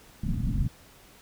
pink low-pass noise, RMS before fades -27 dBFS, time 0.23-0.68 s, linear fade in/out 5 ms, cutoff 250 Hz, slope 48 dB/octave, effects pink hiss -54 dBFS RMS until 1.21 s

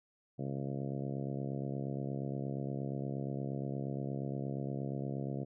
harmonic tone, 68.5 Hz, C#2, 20 cents flat, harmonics 2 / 3 / 4 / 5 / 6 / 7 / 8 / 9 / 10, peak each -38 / -42 / -44 / -46 / -48 / -49 / -50 / -51 / -52 dBFS, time 0.38-5.45 s, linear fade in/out 20 ms, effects none

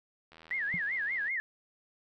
click train, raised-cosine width 0.3 ms, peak -37 dBFS, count 79, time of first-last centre 0.32-1.282 s, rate 81.1 Hz
sine tone with vibrato, 1875 Hz, A#6, 10 cents sharp, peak -30 dBFS, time 0.51-1.4 s, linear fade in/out 0 ms, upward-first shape sine, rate 5.2 Hz, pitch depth 240 cents each way
sine tone with exponential decay, 174.6 Hz, F3, in tune, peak -31 dBFS, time 0.74-0.82 s, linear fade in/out 0 ms, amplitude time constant 17 ms
effects none

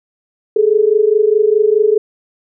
sine tone pair together, 412.3 / 437.1 Hz, G#4 / A4, -13 / -11 cents, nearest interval minor second, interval 102 cents, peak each -12 / -11 dBFS, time 0.56-1.98 s, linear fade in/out 5 ms, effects none

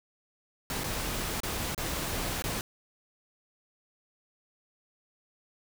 pink noise with dropouts, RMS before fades -33 dBFS, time 0.7-2.61 s, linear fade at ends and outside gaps 1 ms, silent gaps 0.836-0.841 / 1.403-1.433 / 1.747-1.778 / 2.422-2.44 s, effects none

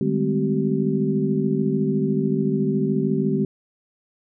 sine tone cluster, 152.1 / 197.5 / 211.3 / 258 / 383.4 Hz, D#3 / G3 / G#3 / C4 / G4, -39 / +13 / +30 / -24 / -38 cents, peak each -25 dBFS, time 0.01-3.45 s, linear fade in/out 2 ms, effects none

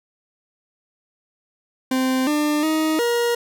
40% pulse tone with pitch steps, 259.7 / 298.9 / 314.1 / 474.3 Hz, C4 / D4 / D#4 / A#4, -13 / +31 / +16 / +30 cents, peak -17 dBFS, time 1.91-3.35 s, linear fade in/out 5 ms, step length 360 ms, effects none

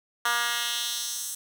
10% pulse tone with high-pass filter sweep, 237.3 Hz, A#3, 31 cents sharp, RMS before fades -29 dBFS, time 0.25-1.35 s, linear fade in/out 5 ms, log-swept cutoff 1300 to 8000 Hz, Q 1.4, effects none

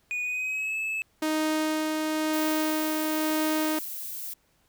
triangle tone with pitch glide, 2465 to 2604 Hz, D#7 to E7, -17 to -22 cents, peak -26 dBFS, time 0.11-1.02 s, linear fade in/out 0 ms, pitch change +95 cents, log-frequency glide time 0.23-0.77 s
sawtooth tone with tremolo, 311.1 Hz, D#4, in tune, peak -20 dBFS, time 1.22-3.79 s, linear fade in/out 5 ms, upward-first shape sine, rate 1 Hz, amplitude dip 25%
violet noise, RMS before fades -36 dBFS, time 2.33-4.34 s, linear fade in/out 10 ms
effects pink hiss -67 dBFS RMS until 4.68 s

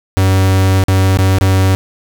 45% pulse tone with dropouts, 95.1 Hz, F#2, 48 cents sharp, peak -8 dBFS, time 0.17-1.75 s, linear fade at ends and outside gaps 0 ms, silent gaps 0.838-0.883 / 1.172-1.188 / 1.385-1.411 s, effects none

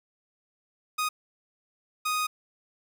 sawtooth tone bursts at uneven times, 1244.5 Hz, D#6, in tune, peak -22 dBFS, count 2, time 0.98-1.09 / 2.05-2.27 s, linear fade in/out 10 ms, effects none

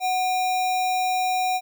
sine tone with sample-and-hold, 740 Hz, F#5, in tune, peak -20 dBFS, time 0-1.61 s, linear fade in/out 50 ms, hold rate 3150 Hz, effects none

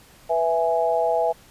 sine chord, E major, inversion second, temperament equal, 493.9 / 659.3 / 830.6 Hz, B4 / E5 / G#5, 0 / 0 / 0 cents, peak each -24 / -21 / -24 dBFS, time 0.29-1.33 s, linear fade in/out 20 ms, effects pink hiss -51 dBFS RMS until 1.5 s + resampled to 32000 Hz

